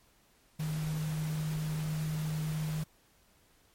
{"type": "tone in noise", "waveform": "sine", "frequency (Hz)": 155.3, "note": "D#3", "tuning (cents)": -3, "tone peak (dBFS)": -31, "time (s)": [0.59, 2.84], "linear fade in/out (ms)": 10, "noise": "pink", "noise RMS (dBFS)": -45, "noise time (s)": [0.59, 2.84], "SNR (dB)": 11, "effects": ["pink hiss -66 dBFS RMS until 3.74 s", "MP3 64 kbps"]}